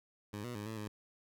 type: tone with pitch steps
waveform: 15% pulse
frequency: 103.4 / 121.8 / 103.8 / 110.8 / 105.7 Hz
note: G#2 / B2 / G#2 / A2 / G#2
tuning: -7 / -24 / 0 / +13 / +31 cents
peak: -34 dBFS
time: 0.33-0.88 s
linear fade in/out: 5 ms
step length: 110 ms
effects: none